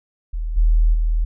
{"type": "tone with level steps", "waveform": "sine", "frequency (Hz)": 40.03, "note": "D#1", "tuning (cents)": 50, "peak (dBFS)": [-21, -11, -15], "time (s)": [0.33, 1.25], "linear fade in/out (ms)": 10, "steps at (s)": [0.56, 0.93], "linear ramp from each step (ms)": 20, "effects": []}